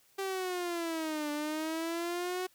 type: linear two-way sweep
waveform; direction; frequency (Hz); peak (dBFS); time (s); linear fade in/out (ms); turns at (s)
sawtooth; down then up; 392 to 293.6 to 371; -29; 0.18-2.47; 10; 1.31
effects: white hiss -66 dBFS RMS until 2.54 s